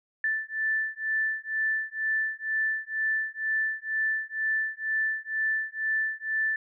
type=beating tone pair; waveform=sine; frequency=1760 / 1762.1 Hz; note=A6 / A6; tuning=0 / +2 cents; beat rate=2.1 Hz; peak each=-29 dBFS; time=0.24-6.56 s; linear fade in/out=2 ms; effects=none